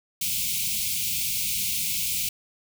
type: band-stop noise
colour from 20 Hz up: white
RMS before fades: -27 dBFS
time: 0.21-2.29 s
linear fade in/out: 5 ms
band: 220 to 2200 Hz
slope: 96 dB/octave
effects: none